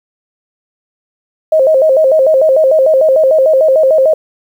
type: tone with vibrato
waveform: sine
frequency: 578 Hz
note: D5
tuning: 28 cents flat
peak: -5 dBFS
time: 1.52-4.14 s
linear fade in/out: 5 ms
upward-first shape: square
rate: 6.7 Hz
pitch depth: 150 cents each way
effects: 7-bit